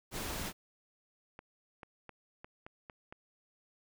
pink noise, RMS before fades -39 dBFS, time 0.11-0.53 s, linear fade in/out 50 ms
clicks, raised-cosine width 0.5 ms, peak -32 dBFS, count 7, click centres 1.391 / 1.832 / 2.093 / 2.445 / 2.665 / 2.898 / 3.125 s
effects none

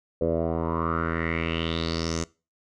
10% pulse tone with low-pass filter sweep, 82.41 Hz, E2, in tune, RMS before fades -27 dBFS, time 0.21-2.24 s, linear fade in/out 5 ms, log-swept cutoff 510 to 6800 Hz, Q 5.3, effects noise-tail reverb RT60 0.3 s tail -21 dB re dry

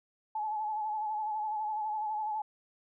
sine tone with vibrato, 856 Hz, A5, 48 cents flat, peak -31 dBFS, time 0.35-2.42 s, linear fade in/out 5 ms, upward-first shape sine, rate 12 Hz, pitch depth 43 cents each way, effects none

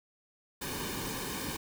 pink noise with comb filter, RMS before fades -37 dBFS, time 0.61-1.57 s, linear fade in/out 10 ms, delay 1.5 ms, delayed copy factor -0.7, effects none

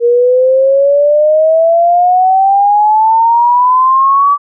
sine exponential sweep, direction up, 470 to 1157 Hz, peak -5 dBFS, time 0-4.38 s, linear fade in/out 50 ms, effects none

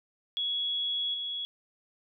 sine tone with level steps, 3353 Hz, G#7, 16 cents sharp, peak -28 / -32 dBFS, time 0.37-1.45 s, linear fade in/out 0 ms, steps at 1.14 s, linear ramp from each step 2 ms, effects none

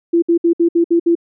sine tone bursts, 338.9 Hz, E4, 48 cents sharp, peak -9 dBFS, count 7, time 0.13-1.153 s, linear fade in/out 10 ms, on 93 ms, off 62 ms, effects none

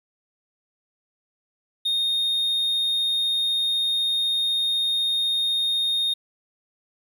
triangle tone, 3692 Hz, A#7, 17 cents flat, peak -19 dBFS, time 1.85-6.14 s, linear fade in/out 10 ms, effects 10-bit

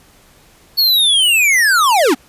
square linear sweep, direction down, 4449 to 227 Hz, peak -10 dBFS, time 0.77-2.15 s, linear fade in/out 20 ms, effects pink hiss -48 dBFS RMS until 2.28 s + resampled to 32000 Hz

